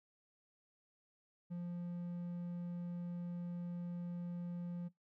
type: tone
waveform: triangle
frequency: 174.61 Hz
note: F3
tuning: in tune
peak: -38 dBFS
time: 1.5-4.89 s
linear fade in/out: 20 ms
effects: noise-tail reverb RT60 0.2 s tail -22 dB re dry